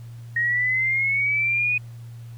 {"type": "linear sweep", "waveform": "sine", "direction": "up", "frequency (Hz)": [1868, 2489], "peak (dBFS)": -19, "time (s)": [0.36, 1.78], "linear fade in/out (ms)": 5, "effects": ["added 117 Hz sine -36 dBFS peak until 2.37 s", "pink hiss -56 dBFS RMS until 2.37 s"]}